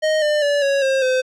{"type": "tone with pitch steps", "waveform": "square", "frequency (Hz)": [622.3, 599, 576.6, 555, 534.3, 514.3], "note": ["D#5", "D5", "D5", "C#5", "C5", "C5"], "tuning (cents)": [0, 34, -32, 2, 36, -30], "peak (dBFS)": -16, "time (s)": [0.02, 1.22], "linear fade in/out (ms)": 20, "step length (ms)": 200, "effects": ["low-pass 6000 Hz 12 dB/octave"]}